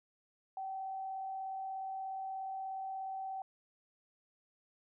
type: tone with frequency modulation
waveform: sine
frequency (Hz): 768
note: G5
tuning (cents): -36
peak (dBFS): -38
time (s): 0.57-3.42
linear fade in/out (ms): 2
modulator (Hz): 36.8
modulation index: 0.29
effects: none